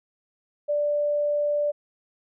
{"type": "tone", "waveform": "sine", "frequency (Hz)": 587.3, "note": "D5", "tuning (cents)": 0, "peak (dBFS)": -21, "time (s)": [0.68, 1.72], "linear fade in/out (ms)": 20, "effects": []}